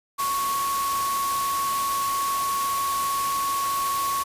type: tone in noise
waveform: sine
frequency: 1107 Hz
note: C#6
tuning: 3 cents flat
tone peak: -23 dBFS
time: 0.18-4.24 s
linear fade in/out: 20 ms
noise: white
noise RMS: -31 dBFS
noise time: 0.18-4.24 s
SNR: +5 dB
effects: resampled to 32000 Hz